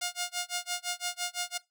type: tone with tremolo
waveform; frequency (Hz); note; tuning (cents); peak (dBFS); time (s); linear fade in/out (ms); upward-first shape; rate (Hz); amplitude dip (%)
5% pulse; 711; F5; +31; -18; 0.01-1.58; 10; sine; 5.9; 100
effects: noise-tail reverb RT60 0.2 s tail -20 dB re dry